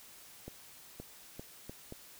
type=accelerating click train; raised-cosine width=2 ms; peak=-30 dBFS; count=5; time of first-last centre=0.48-1.924 s; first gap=520 ms; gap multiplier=0.76; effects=white hiss -55 dBFS RMS until 2.19 s